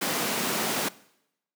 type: high-pass noise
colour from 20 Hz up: pink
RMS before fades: -28 dBFS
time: 0.01-0.89 s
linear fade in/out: 10 ms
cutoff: 180 Hz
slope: 24 dB/octave
effects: noise-tail reverb RT60 0.8 s tail -20 dB re dry